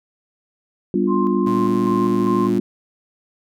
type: chord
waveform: sine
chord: G dominant seventh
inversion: none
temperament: just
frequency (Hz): 196 / 245 / 294 / 352.8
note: G3 / B3 / D4 / F4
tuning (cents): 0 / -14 / +2 / +18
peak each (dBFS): -20 / -22 / -23 / -20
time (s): 0.94-2.6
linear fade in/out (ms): 2
type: tone with tremolo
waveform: sine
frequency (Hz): 1051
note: C6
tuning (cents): +7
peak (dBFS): -22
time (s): 1.07-2.51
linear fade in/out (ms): 50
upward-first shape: square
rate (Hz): 2.5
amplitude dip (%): 45
type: tone with vibrato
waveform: sawtooth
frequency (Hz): 115.4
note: A#2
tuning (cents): -17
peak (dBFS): -25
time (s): 1.46-2.59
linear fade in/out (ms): 10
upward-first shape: square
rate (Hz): 3.6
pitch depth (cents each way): 27
effects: none